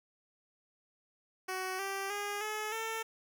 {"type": "tone with pitch steps", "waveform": "10% pulse", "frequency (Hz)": [373.9, 391.1, 409.2, 428, 447.7], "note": ["F#4", "G4", "G#4", "A4", "A4"], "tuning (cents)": [18, -4, -26, -48, 30], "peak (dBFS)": -27, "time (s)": [1.48, 3.03], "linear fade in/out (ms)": 10, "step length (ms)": 310, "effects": []}